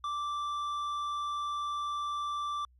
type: tone with hard clipping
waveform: triangle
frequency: 1172 Hz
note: D6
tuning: 4 cents flat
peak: -33 dBFS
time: 0.04-2.65 s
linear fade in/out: 2 ms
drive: 10 dB
effects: added 62 Hz sine -59 dBFS peak until 2.79 s + MP3 48 kbps